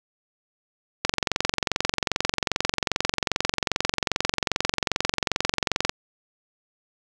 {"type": "click train", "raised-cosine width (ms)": 0.2, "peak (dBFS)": -3, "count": 110, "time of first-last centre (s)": [1.05, 5.894], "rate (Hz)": 22.5, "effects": []}